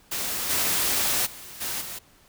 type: noise with level steps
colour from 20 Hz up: white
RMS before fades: -29 / -24 / -42 / -30 / -36 dBFS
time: 0.11-1.99 s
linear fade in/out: 10 ms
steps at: 0.49 / 1.25 / 1.6 / 1.8 s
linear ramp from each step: 20 ms
effects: pink hiss -57 dBFS RMS until 2.28 s